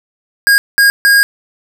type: tone bursts at uneven times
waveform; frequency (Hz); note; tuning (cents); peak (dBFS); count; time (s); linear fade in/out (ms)
square; 1629; G#6; -34; -6; 3; 0.47-0.58 / 0.78-0.9 / 1.05-1.23; 0
effects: none